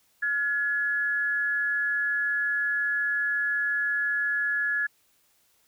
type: tone pair together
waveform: sine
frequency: 1422 / 1696.4 Hz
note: F6 / G#6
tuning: +31 / +36 cents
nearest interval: minor third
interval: 305 cents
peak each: -33 / -24 dBFS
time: 0.22-4.87 s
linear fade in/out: 10 ms
effects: white hiss -66 dBFS RMS until 5.67 s